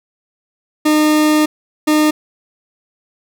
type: tone pair in turn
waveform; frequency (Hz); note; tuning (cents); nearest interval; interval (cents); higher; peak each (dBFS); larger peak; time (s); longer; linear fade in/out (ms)
40% pulse; 305.2 / 305.2; D#4 / D#4; -33 / -33; unison; 0; neither; -9; neither; 0.85-1.46 / 1.87-2.11; first; 10
effects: none